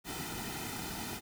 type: noise with comb filter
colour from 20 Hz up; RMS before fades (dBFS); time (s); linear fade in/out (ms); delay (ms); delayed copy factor
pink; -40; 0.04-1.21; 50; 1.8; -0.75
effects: none